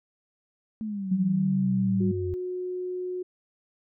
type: exponential sweep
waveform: sine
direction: down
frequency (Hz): 222.8 to 87.1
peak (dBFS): -29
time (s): 0.81-2.34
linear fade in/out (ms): 0
type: tone with pitch glide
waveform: sine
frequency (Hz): 189.4 to 191.49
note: F#3 to G3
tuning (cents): +41 to -40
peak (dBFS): -22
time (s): 1.11-2.12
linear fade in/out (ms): 10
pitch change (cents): +19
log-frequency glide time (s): 1.33-1.88
type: tone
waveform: sine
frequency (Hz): 364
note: F#4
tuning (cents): -28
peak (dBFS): -29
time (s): 2-3.23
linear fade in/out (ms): 10
effects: none